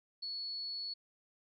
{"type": "tone", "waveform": "sine", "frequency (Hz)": 4399, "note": "C#8", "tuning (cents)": -14, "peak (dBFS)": -38, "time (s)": [0.22, 0.94], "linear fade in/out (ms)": 10, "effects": []}